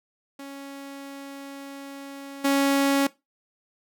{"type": "tone with level steps", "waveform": "sawtooth", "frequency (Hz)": 277.2, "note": "C#4", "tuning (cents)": 0, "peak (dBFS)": [-33, -15], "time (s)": [0.39, 3.07], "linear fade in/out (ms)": 5, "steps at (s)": 2.44, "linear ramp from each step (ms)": 10, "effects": ["noise-tail reverb RT60 0.2 s tail -18 dB re dry"]}